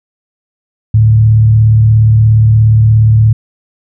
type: tone with frequency modulation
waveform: sine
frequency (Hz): 110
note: A2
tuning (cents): 0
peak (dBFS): -3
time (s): 0.94-3.33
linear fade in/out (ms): 5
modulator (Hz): 37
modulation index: 0.36
effects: none

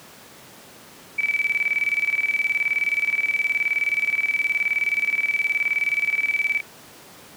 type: tone with tremolo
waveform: sine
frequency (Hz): 2300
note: D7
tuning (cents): -37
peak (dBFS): -17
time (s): 1.18-6.61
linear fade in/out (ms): 10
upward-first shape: square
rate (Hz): 19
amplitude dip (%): 75
effects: pink hiss -45 dBFS RMS until 7.36 s + high-pass 150 Hz 12 dB/octave

